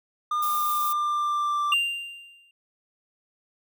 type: tone with pitch glide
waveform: triangle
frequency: 1210 to 1176.2 Hz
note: D#6 to D6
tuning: -49 to +2 cents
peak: -21 dBFS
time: 0.31-1.74 s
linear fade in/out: 5 ms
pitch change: -49 cents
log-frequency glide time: 0.43-1.62 s
type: noise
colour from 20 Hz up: violet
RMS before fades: -33 dBFS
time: 0.42-0.93 s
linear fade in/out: 5 ms
type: tone with exponential decay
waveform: triangle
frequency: 2787 Hz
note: F7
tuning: 4 cents flat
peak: -16 dBFS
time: 1.72-2.51 s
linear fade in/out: 2 ms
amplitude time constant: 170 ms
effects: none